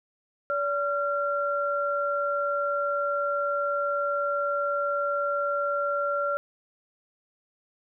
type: tone pair together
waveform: sine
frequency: 574 / 1374 Hz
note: D5 / F6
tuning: -40 / -29 cents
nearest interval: octave + minor third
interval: 1511 cents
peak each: -27 dBFS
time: 0.5-6.37 s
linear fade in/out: 0 ms
effects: none